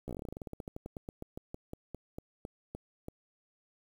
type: slowing click train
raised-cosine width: 2 ms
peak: -27 dBFS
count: 30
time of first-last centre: 0.08-3.084 s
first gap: 14 ms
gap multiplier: 1.12
effects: 9-bit

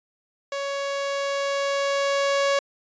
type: tone with level ramp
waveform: sawtooth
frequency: 558 Hz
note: C#5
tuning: 11 cents sharp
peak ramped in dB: -23 to -15 dBFS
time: 0.52-2.59 s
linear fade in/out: 2 ms
effects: resampled to 16000 Hz

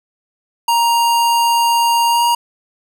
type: tone with pitch glide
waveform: square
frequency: 936 to 946.3 Hz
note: A#5 to A#5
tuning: +7 to +26 cents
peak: -12 dBFS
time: 0.68-2.35 s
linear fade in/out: 5 ms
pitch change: +19 cents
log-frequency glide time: 2.09-2.24 s
effects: none

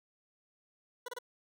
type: tone bursts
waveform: 20% pulse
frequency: 490.6 Hz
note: B4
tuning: 12 cents flat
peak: -34 dBFS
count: 3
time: 1.06-1.188 s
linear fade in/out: 5 ms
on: 24 ms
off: 28 ms
effects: none

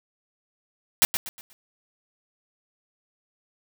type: noise with echo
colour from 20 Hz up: white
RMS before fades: -17 dBFS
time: 1.02-1.05 s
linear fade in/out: 0 ms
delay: 120 ms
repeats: 4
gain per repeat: -9 dB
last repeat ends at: 1.53 s
effects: none

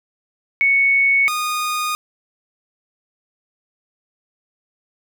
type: tone pair in turn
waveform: sine / sawtooth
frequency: 2217 / 1230.7 Hz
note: C#7 / D#6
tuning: 0 / -19 cents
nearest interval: minor seventh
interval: 1019 cents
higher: first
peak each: -12 / -16 dBFS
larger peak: first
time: 0.61-1.28 / 1.28-1.95 s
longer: neither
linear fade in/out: 0 ms
effects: none

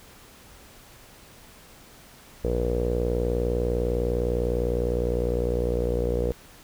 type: tone with low-pass filter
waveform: sawtooth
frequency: 59.9 Hz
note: A#1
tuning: 48 cents sharp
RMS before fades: -25 dBFS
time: 2.44-6.32 s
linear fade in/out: 0 ms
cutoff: 480 Hz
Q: 7.9
effects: pink hiss -50 dBFS RMS until 6.63 s

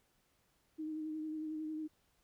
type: tone with vibrato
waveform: sine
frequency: 311.1 Hz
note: D#4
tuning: in tune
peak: -38 dBFS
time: 0.78-1.88 s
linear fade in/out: 20 ms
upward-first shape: sine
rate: 11 Hz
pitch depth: 25 cents each way
effects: pink hiss -75 dBFS RMS until 2.23 s

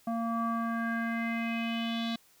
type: tone with low-pass filter sweep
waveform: square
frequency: 230 Hz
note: A#3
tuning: 23 cents flat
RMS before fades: -32 dBFS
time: 0.07-2.16 s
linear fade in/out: 5 ms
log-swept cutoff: 890 to 3900 Hz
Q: 5.1
effects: white hiss -63 dBFS RMS until 2.4 s

